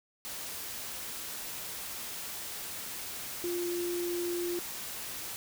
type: tone in noise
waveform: sine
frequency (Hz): 349.2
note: F4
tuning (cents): 0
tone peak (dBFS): -31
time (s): 3.44-4.59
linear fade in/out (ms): 0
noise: white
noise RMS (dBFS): -40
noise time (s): 0.25-5.36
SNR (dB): +6
effects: none